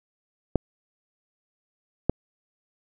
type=clicks; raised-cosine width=2 ms; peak=-6 dBFS; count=2; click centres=0.557 / 2.096 s; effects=none